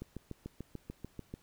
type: click train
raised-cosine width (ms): 3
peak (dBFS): -28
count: 10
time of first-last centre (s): 0.02-1.34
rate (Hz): 6.82
effects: pink hiss -67 dBFS RMS until 1.42 s